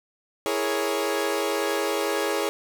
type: chord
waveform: sawtooth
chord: A# half-diminished seventh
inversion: second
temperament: equal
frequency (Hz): 329.6 / 415.3 / 466.2 / 554.4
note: E4 / G#4 / A#4 / C#5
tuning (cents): 0 / 0 / 0 / 0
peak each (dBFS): -27 / -23 / -28 / -25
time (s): 0.46-2.49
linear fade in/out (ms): 0
effects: none